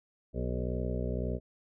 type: harmonic tone with a mistuned harmonic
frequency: 61.74 Hz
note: B1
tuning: in tune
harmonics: 1 / 2 / 3 / 4 / 6 / 7 / 8 / 9 / 10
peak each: -34 / -37 / -39 / -40 / -42 / -42 / -43 / -44 / -44 dBFS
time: 0.33-1.4 s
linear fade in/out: 50 ms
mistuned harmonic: 6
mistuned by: +27 cents
effects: none